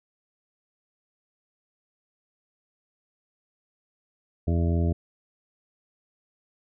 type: harmonic tone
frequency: 84.3 Hz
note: E2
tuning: 39 cents sharp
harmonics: 1 / 2 / 3 / 4 / 5 / 7 / 8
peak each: -22 / -28 / -32 / -34 / -36 / -39 / -40 dBFS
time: 4.47-4.93 s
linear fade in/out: 10 ms
effects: none